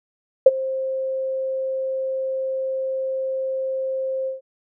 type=tone with ADSR envelope; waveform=sine; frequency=528 Hz; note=C5; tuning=16 cents sharp; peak=-3 dBFS; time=0.46-4.41 s; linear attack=6 ms; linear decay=31 ms; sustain=-19 dB; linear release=140 ms; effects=none